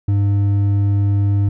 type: tone with hard clipping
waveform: sine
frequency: 100.5 Hz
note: G2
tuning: 44 cents sharp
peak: -14 dBFS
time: 0.08-1.49 s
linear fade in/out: 5 ms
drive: 5 dB
effects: none